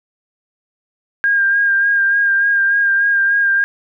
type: tone with vibrato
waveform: sine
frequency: 1610 Hz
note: G6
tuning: 46 cents sharp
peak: -11 dBFS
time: 1.24-3.64 s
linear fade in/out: 0 ms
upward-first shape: sine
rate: 3.4 Hz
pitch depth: 25 cents each way
effects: none